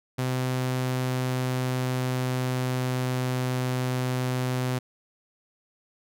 sawtooth tone with pitch glide, 128.1 to 127.14 Hz, C3 to C3, -36 to -49 cents, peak -21 dBFS, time 0.18-4.79 s, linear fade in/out 10 ms, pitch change -13 cents, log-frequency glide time 0.51-3.63 s, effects none

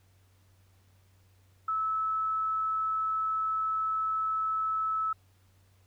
sine tone, 1303 Hz, E6, 20 cents flat, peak -27 dBFS, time 1.68-5.13 s, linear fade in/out 5 ms, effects added 94 Hz sine -61 dBFS peak until 5.86 s + pink hiss -69 dBFS RMS until 5.86 s

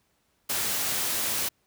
white noise, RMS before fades -28 dBFS, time 0.49-1.49 s, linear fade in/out 10 ms, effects pink hiss -70 dBFS RMS until 1.66 s + high-pass 60 Hz 12 dB/octave

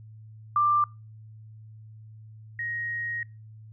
sine tone pair in turn, 1184 / 1879.5 Hz, D6 / A#6, +14 / +14 cents, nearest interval minor sixth, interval 800 cents, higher second, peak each -19 / -29 dBFS, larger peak first, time 0.56-0.84 / 2.59-3.23 s, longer second, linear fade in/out 2 ms, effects noise-tail reverb RT60 0.3 s tail -26 dB re dry + added 109 Hz sine -44 dBFS peak until 3.72 s

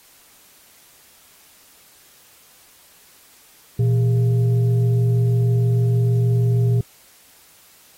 sine tone with frequency modulation, 119.3 Hz, A#2, 41 cents sharp, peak -14 dBFS, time 3.79-6.81 s, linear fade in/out 5 ms, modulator 285 Hz, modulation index 0.43, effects white hiss -51 dBFS RMS until 7.97 s + AAC 48 kbps

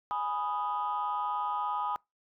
sine chord, G# minor, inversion none, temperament equal, 830.6 / 987.8 / 1244.5 Hz, G#5 / B5 / D#6, 0 / 0 / 0 cents, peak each -33 dBFS, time 0.11-1.96 s, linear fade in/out 0 ms, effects noise-tail reverb RT60 0.2 s tail -25 dB re dry + tanh soft clip ceiling -23 dBFS

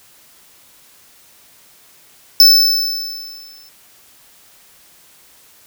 square tone with exponential decay, 5274 Hz, E8, in tune, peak -3 dBFS, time 2.4-3.69 s, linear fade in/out 1 ms, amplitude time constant 280 ms, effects white hiss -48 dBFS RMS until 5.66 s

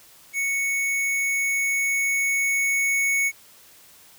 square tone with level ramp, 2217 Hz, C#7, in tune, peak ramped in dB -23 to -20 dBFS, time 0.33-3.32 s, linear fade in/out 50 ms, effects white hiss -51 dBFS RMS until 4.18 s

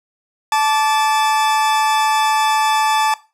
40% pulse tone pair together, 872 / 1164 Hz, A5 / D6, -16 / -16 cents, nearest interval perfect fourth, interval 500 cents, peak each -13 / -20 dBFS, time 0.52-3.14 s, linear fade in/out 2 ms, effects noise-tail reverb RT60 0.3 s tail -18 dB re dry + low-pass 10000 Hz 12 dB/octave

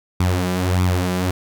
sawtooth tone with flanger, 90.9 Hz, F#2, 30 cents flat, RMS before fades -19 dBFS, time 0.2-1.31 s, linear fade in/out 5 ms, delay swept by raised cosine 0.84 to 5.14 ms, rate 1.6 Hz, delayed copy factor +0.65, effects none

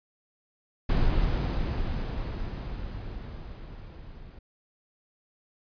brown noise with level ramp, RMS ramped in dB -23 to -46 dBFS, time 0.89-4.39 s, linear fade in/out 5 ms, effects resampled to 11025 Hz

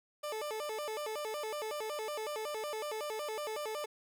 30% pulse tone with vibrato, 509 Hz, C5, 48 cents flat, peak -34 dBFS, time 0.23-3.86 s, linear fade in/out 10 ms, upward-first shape square, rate 5.4 Hz, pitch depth 270 cents each way, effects none

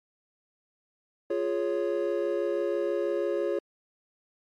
triangle chord, Db major, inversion first, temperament equal, 349.2 / 415.3 / 554.4 Hz, F4 / Ab4 / Db5, 0 / 0 / 0 cents, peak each -28 dBFS, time 1.3-3.59 s, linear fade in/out 5 ms, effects MP3 64 kbps

